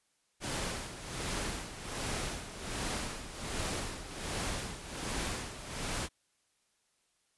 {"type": "noise with tremolo", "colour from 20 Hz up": "pink", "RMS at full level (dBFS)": -35, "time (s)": [0.4, 6.09], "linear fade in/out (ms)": 50, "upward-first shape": "sine", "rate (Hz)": 1.3, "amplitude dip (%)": 70, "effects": ["white hiss -75 dBFS RMS until 7.37 s", "resampled to 24000 Hz"]}